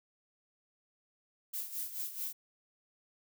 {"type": "noise with tremolo", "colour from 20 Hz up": "violet", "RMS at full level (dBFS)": -37, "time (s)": [1.53, 2.33], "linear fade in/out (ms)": 10, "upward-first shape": "sine", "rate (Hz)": 4.6, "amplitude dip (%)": 70, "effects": []}